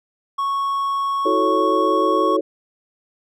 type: tone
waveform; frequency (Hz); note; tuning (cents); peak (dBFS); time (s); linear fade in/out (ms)
triangle; 1106; C#6; -4; -17; 0.38-2.37; 10
type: chord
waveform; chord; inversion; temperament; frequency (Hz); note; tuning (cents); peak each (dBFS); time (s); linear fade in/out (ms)
sine; F# minor seventh; third; equal with one note detuned; 323.4 / 370 / 440 / 554.4; E4 / F#4 / A4 / C#5; -33 / 0 / 0 / 0; -22; 1.25-2.41; 10
effects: none